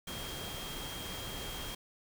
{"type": "tone in noise", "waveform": "sine", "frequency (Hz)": 3229, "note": "G#7", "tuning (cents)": -49, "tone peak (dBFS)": -45, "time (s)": [0.07, 1.75], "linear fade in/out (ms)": 5, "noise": "pink", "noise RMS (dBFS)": -42, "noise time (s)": [0.07, 1.75], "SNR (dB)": -6, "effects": []}